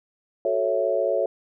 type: chord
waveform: sine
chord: F# minor seventh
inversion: none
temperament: equal with one note detuned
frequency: 372.8 / 440 / 554.4 / 659.3 Hz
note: F#4 / A4 / C#5 / E5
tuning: +13 / 0 / 0 / 0 cents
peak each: -29 / -27 / -23 / -26 dBFS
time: 0.45-1.26 s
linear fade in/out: 2 ms
effects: none